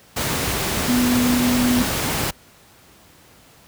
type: tone in noise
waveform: sine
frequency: 246.3 Hz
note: B3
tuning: 5 cents flat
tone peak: -16 dBFS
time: 0.88-1.83 s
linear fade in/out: 10 ms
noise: pink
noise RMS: -22 dBFS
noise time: 0.16-2.31 s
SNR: +3 dB
effects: pink hiss -50 dBFS RMS until 3.67 s + high-pass 60 Hz 12 dB/octave